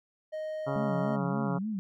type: tone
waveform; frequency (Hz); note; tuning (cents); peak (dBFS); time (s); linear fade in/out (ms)
triangle; 622.3; D#5; 0; -31; 0.32-1.17; 20
type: harmonic tone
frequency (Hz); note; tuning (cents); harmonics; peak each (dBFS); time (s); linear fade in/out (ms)
138.59; C#3; 0; 1 / 2 / 3 / 4 / 5 / 6 / 7 / 8 / 9 / 10; -34 / -37 / -39 / -40 / -41 / -42 / -42 / -43 / -44 / -44; 0.66-1.59; 20
type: tone with vibrato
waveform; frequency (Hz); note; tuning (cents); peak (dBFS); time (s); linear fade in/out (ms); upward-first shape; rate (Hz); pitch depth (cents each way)
sine; 195.8; G3; -2; -30; 0.76-1.79; 0; sine; 3.5; 200
effects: none